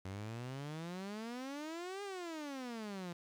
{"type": "exponential two-way sweep", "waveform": "sawtooth", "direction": "up then down", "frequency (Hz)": [92.5, 410, 169.4], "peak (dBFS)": -38, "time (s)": [0.05, 3.13], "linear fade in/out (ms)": 5, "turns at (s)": 2.03, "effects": ["low-pass 8000 Hz 12 dB/octave", "11-bit"]}